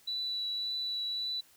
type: tone with vibrato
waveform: sine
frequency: 3951 Hz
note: B7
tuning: in tune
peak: -32 dBFS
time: 0.07-1.41 s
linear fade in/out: 10 ms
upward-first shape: triangle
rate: 1.8 Hz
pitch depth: 12 cents each way
effects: white hiss -62 dBFS RMS until 1.56 s